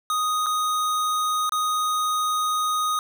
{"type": "tone with dropouts", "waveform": "square", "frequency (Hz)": 1244.5, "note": "D#6", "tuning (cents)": 0, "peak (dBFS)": -22, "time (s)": [0.1, 2.99], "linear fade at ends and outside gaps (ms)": 1, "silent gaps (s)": [[0.461, 0.466], [1.494, 1.521]], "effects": []}